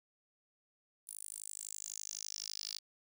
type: tone with high-pass filter sweep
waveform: 10% pulse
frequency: 51.9 Hz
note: G#1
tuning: in tune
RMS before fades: -45 dBFS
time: 1.07-2.79 s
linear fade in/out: 10 ms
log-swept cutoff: 10000 to 4600 Hz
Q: 5.1
effects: none